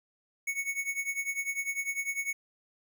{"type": "tone with tremolo", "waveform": "square", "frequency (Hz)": 2217, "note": "C#7", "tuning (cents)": 0, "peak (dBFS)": -28, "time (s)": [0.47, 2.33], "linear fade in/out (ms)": 5, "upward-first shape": "triangle", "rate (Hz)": 10, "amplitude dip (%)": 90, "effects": []}